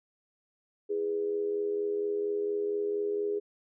sine tone with amplitude modulation, 412.5 Hz, G#4, 12 cents flat, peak -25 dBFS, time 0.89-3.4 s, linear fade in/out 20 ms, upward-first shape sine, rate 84.3 Hz, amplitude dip 60%, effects none

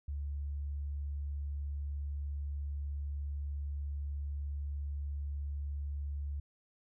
sine tone, 71.6 Hz, D2, 43 cents flat, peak -35 dBFS, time 0.08-6.4 s, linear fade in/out 5 ms, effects none

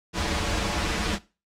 pink noise with comb filter, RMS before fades -26 dBFS, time 0.13-1.19 s, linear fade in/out 50 ms, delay 7.7 ms, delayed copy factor -0.9, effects noise-tail reverb RT60 0.3 s tail -18 dB re dry + low-pass 6000 Hz 12 dB/octave

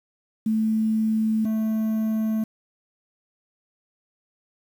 sine / triangle tone pair in turn, 219.4 / 219.4 Hz, A3 / A3, -5 / -5 cents, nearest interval unison, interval 0 cents, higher neither, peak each -19 dBFS, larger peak neither, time 0.46-1.45 / 1.45-2.44 s, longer neither, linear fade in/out 5 ms, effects 8-bit

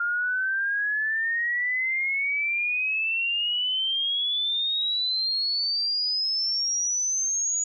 sine exponential sweep, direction up, 1400 to 6850 Hz, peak -23 dBFS, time 0-7.64 s, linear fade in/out 5 ms, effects none

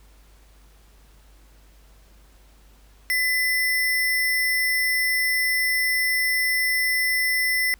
sine tone with sample-and-hold, 2008 Hz, B6, 28 cents sharp, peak -19 dBFS, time 3.1-7.74 s, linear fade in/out 0 ms, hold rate 7350 Hz, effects added 50 Hz sine -50 dBFS peak until 7.79 s + pink hiss -58 dBFS RMS until 7.79 s

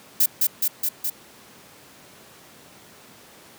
violet noise with echo, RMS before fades -17 dBFS, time 0.2-0.26 s, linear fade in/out 5 ms, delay 210 ms, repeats 4, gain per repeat -2 dB, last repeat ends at 1.1 s, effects pink hiss -48 dBFS RMS until 3.58 s + high-pass 150 Hz 12 dB/octave

